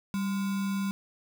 sine tone with sample-and-hold, 196 Hz, G3, in tune, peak -27 dBFS, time 0.14-0.91 s, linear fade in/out 0 ms, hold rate 1225 Hz, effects none

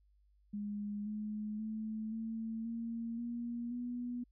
sine tone with pitch steps, 206.3 / 212.1 / 218.1 / 224.2 / 230.5 / 237 / 243.6 Hz, G#3 / G#3 / A3 / A3 / A#3 / A#3 / B3, -11 / +37 / -15 / +33 / -19 / +29 / -24 cents, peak -37 dBFS, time 0.53-4.24 s, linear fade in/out 10 ms, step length 530 ms, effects added 50 Hz sine -66 dBFS peak until 4.31 s

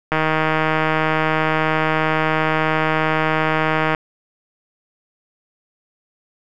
click train, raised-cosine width 0.5 ms, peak -3 dBFS, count 602, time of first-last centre 0.12-3.948 s, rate 157 Hz, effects none

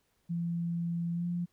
sine tone with pitch glide, 170.1 to 174.18 Hz, F3 to F3, -45 to -4 cents, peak -30 dBFS, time 0.29-1.46 s, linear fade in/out 20 ms, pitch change +41 cents, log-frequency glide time 1.13-1.26 s, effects pink hiss -74 dBFS RMS until 1.52 s

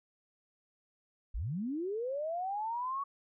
sine linear sweep, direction up, 34.8 to 1131 Hz, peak -33 dBFS, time 1.34-3.04 s, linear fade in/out 10 ms, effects none

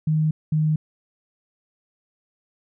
sine tone pair in turn, 155.56 / 154.74 Hz, D#3 / D#3, 0 / -9 cents, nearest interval unison, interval 9 cents, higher first, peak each -17 dBFS, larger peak neither, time 0.07-0.31 / 0.52-0.76 s, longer neither, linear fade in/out 5 ms, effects none

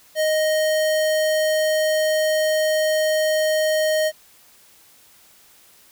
square tone, 622.3 Hz, D#5, in tune, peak -18 dBFS, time 0.15-4.12 s, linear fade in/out 50 ms, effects white hiss -52 dBFS RMS until 5.91 s

